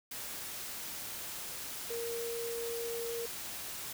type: tone in noise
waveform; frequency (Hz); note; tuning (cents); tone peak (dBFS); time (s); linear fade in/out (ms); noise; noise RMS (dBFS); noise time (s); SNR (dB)
sine; 466.2; A#4; 0; -36; 1.9-3.26; 5; white; -42; 0.11-3.93; +3
effects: none